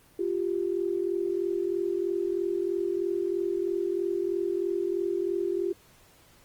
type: tone pair together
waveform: sine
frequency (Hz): 349.2 / 392.3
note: F4 / G4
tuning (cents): 0 / +1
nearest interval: major second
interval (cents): 201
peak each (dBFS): -28 / -29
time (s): 0.19-5.73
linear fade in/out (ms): 5
effects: pink hiss -58 dBFS RMS until 6.44 s + Opus 24 kbps